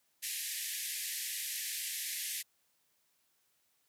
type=band-pass noise; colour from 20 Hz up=white; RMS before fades=-39 dBFS; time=0.22-2.43 s; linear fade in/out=20 ms; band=1700 to 14000 Hz; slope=96 dB/octave; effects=white hiss -75 dBFS RMS until 3.88 s + high-pass 80 Hz 12 dB/octave